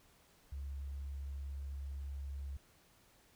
sine tone, 69.3 Hz, C#2, in tune, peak -40 dBFS, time 0.52-2.57 s, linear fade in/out 5 ms, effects pink hiss -67 dBFS RMS until 3.35 s

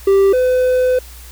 triangle tone pair in turn, 392 / 506.2 Hz, G4 / B4, 0 / +43 cents, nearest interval major third, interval 443 cents, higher second, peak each -6 / -9 dBFS, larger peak first, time 0.07-0.33 / 0.33-0.99 s, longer second, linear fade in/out 5 ms, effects added 60 Hz sine -35 dBFS peak until 1.31 s + white hiss -40 dBFS RMS until 1.31 s

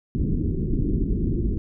pink low-pass noise, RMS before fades -23 dBFS, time 0.15-1.58 s, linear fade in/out 0 ms, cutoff 370 Hz, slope 48 dB/octave, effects none

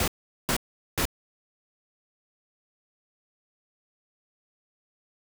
pink noise bursts, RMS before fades -25 dBFS, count 3, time 0-1.054 s, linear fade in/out 2 ms, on 78 ms, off 410 ms, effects none

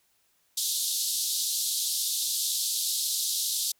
pink band-pass noise, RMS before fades -29 dBFS, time 0.57-3.72 s, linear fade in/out 5 ms, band 3600 to 14000 Hz, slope 48 dB/octave, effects white hiss -69 dBFS RMS until 3.79 s

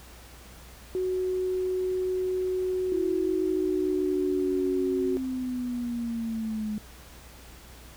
sine tone, 370 Hz, F#4, in tune, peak -25 dBFS, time 0.95-5.17 s, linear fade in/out 0 ms
sine linear sweep, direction down, 335.9 to 210.5 Hz, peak -28 dBFS, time 2.92-6.78 s, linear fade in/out 0 ms
effects added 60 Hz sine -49 dBFS peak until 7.96 s + pink hiss -50 dBFS RMS until 7.96 s

